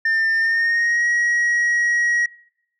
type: tone with pitch glide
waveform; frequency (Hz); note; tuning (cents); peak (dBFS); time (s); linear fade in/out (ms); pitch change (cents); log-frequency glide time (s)
sine; 1799 to 1901.6; A6 to A#6; +38 to +34; -13; 0.05-2.26; 5; +96; 0.36-1.06
effects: noise-tail reverb RT60 0.8 s tail -25 dB re dry + tanh soft clip ceiling -15 dBFS